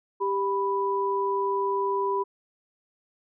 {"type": "tone pair together", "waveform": "sine", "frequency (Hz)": [394.5, 988], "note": ["G4", "B5"], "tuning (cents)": [11, 0], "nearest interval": "octave + major third", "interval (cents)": 1589, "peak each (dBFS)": -26, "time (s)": [0.2, 2.24], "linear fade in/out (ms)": 20, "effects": []}